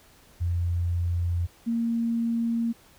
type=tone pair in turn; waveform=sine; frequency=86.7 / 231.5 Hz; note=F2 / A#3; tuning=-12 / -12 cents; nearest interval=octave + perfect fourth; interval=1700 cents; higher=second; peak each=-23 dBFS; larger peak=neither; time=0.4-1.47 / 1.66-2.73 s; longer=neither; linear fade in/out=20 ms; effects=pink hiss -56 dBFS RMS until 2.98 s